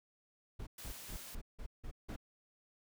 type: noise bursts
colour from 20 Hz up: brown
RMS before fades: -43 dBFS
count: 7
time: 0.59-2.163 s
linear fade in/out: 10 ms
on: 79 ms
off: 170 ms
type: noise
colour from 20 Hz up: white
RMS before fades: -50 dBFS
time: 0.78-1.35 s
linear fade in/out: 5 ms
effects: none